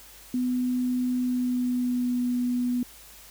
sine tone with pitch glide, 250 to 246 Hz, B3 to B3, +21 to -7 cents, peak -23 dBFS, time 0.34-2.83 s, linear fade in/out 2 ms, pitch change -28 cents, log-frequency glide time 1.21-2.21 s, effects added 50 Hz sine -56 dBFS peak until 3.3 s + white hiss -49 dBFS RMS until 3.3 s

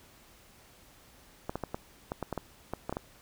clicks, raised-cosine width 1 ms, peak -19 dBFS, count 12, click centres 1.495 / 1.556 / 1.637 / 1.745 / 2.119 / 2.227 / 2.327 / 2.377 / 2.736 / 2.895 / 2.926 / 2.969 s, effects pink hiss -58 dBFS RMS until 3.21 s

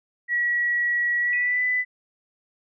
sine tone with pitch glide, 1924 to 1996.5 Hz, B6 to B6, -46 to +18 cents, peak -20 dBFS, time 0.28-1.85 s, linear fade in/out 50 ms, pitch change +64 cents, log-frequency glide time 1.19-1.63 s
sine tone with exponential decay, 2489 Hz, D#7, in tune, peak -30 dBFS, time 1.33-1.73 s, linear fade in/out 1 ms, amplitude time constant 86 ms
effects none

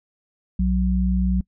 sine tone pair together, 61.69 / 185 Hz, B1 / F#3, -1 / 0 cents, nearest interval octave + perfect fifth, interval 1901 cents, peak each -20 dBFS, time 0.59-1.41 s, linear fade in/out 5 ms, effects noise-tail reverb RT60 0.1 s tail -24 dB re dry

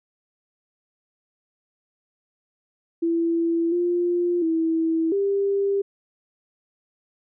sine tone with pitch steps, 334.3 / 350 / 325.5 / 397.5 Hz, E4 / F4 / E4 / G4, +24 / +4 / -22 / +24 cents, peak -19 dBFS, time 3.02-5.82 s, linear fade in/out 10 ms, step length 700 ms, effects none

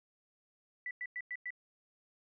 sine tone bursts, 1975.5 Hz, B6, in tune, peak -37 dBFS, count 5, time 0.86-1.505 s, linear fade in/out 2 ms, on 49 ms, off 100 ms, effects none

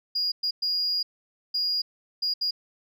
sine tone bursts at uneven times, 4861 Hz, D#8, 41 cents flat, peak -22 dBFS, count 6, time 0.15-0.32 / 0.43-0.51 / 0.62-1.03 / 1.54-1.82 / 2.22-2.34 / 2.41-2.51 s, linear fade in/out 10 ms, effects tanh soft clip ceiling -20 dBFS

